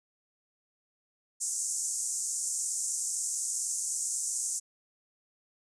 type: band-pass noise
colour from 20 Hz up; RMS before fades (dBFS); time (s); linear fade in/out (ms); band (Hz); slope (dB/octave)
pink; -33; 1.4-4.6; 20; 6400 to 9100; 48
effects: none